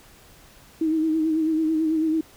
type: tone with vibrato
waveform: sine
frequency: 317 Hz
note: D#4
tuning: 32 cents sharp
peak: -19 dBFS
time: 0.81-2.21 s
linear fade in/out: 5 ms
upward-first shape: sine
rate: 9.1 Hz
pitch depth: 42 cents each way
effects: pink hiss -51 dBFS RMS until 2.36 s